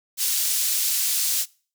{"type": "high-pass noise", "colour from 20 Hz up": "pink", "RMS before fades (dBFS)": -23, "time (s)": [0.17, 1.46], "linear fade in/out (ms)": 50, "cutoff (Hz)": 5400, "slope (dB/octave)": 12, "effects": ["noise-tail reverb RT60 0.4 s tail -23 dB re dry"]}